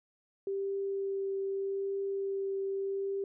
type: tone with vibrato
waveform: sine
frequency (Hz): 392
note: G4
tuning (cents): 0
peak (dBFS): -31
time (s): 0.47-3.24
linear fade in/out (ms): 2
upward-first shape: triangle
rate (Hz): 0.82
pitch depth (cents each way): 10
effects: none